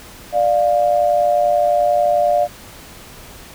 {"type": "tone pair together", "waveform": "sine", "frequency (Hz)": [592, 703.3], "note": ["D5", "F5"], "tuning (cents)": [14, 12], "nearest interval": "minor third", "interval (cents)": 298, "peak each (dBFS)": -15, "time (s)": [0.32, 2.48], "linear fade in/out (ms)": 50, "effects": ["pink hiss -39 dBFS RMS until 3.54 s"]}